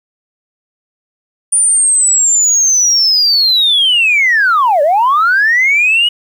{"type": "linear two-way sweep", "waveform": "sine", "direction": "down then up", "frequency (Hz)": [9397, 554.4, 2937], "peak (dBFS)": -6, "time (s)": [1.52, 6.09], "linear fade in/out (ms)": 10, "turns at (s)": 4.82, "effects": ["tanh soft clip ceiling -4 dBFS", "7-bit"]}